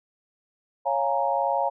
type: chord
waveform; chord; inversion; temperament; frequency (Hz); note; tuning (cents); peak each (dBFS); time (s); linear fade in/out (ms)
sine; Bb minor seventh; first; equal; 554.4 / 698.5 / 830.6 / 932.3; Db5 / F5 / Ab5 / Bb5; 0 / 0 / 0 / 0; -27; 0.85-1.7; 20
effects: none